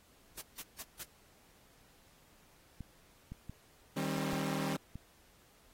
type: noise bursts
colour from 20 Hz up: white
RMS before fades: -44 dBFS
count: 4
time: 0.37-1.038 s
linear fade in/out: 10 ms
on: 47 ms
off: 160 ms
type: clicks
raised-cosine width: 5 ms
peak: -31 dBFS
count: 5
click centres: 2.807 / 3.32 / 3.496 / 4.332 / 4.956 s
type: chord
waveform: sawtooth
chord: C minor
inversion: first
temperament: equal with one note detuned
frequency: 155.56 / 196 / 268.1 Hz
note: Eb3 / G3 / C4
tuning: 0 / 0 / +42 cents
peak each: -34 dBFS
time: 3.96-4.77 s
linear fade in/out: 10 ms
effects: pink hiss -65 dBFS RMS until 5.73 s + AAC 48 kbps